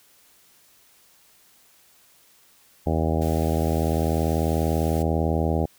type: harmonic tone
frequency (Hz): 80.2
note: E2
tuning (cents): -47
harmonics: 1 / 2 / 3 / 4 / 5 / 6 / 7 / 8 / 9 / 10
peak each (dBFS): -24 / -27 / -29 / -30 / -31 / -32 / -32 / -33 / -34 / -34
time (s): 2.86-5.66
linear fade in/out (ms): 10
type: high-pass noise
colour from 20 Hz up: white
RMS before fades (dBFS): -42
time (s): 3.21-5.03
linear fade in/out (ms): 10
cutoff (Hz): 1200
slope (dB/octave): 96
effects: white hiss -57 dBFS RMS until 5.78 s